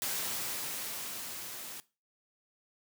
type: noise with level ramp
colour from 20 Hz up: white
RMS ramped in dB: -34 to -44 dBFS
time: 0.02-1.8 s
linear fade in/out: 0 ms
effects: noise-tail reverb RT60 0.3 s tail -19 dB re dry + high-pass 100 Hz 12 dB/octave